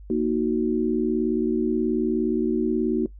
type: chord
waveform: sine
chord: D# minor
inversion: second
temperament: equal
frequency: 233.1 / 311.1 / 370 Hz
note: A#3 / D#4 / F#4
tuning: 0 / 0 / 0 cents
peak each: -24 / -25 / -24 dBFS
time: 0.1-3.06 s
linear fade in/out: 2 ms
effects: noise-tail reverb RT60 0.1 s tail -19 dB re dry + added 50 Hz sine -40 dBFS peak until 3.19 s